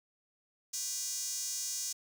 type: tone with high-pass filter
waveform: square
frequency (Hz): 220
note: A3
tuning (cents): 0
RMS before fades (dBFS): -37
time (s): 0.73-1.93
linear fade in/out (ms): 10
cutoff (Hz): 6300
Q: 3.2
effects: none